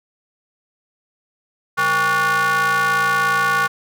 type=ring-modulated tone; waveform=square; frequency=164.81 Hz; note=E3; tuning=in tune; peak=-13 dBFS; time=1.77-3.68 s; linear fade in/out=20 ms; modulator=1290 Hz; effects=none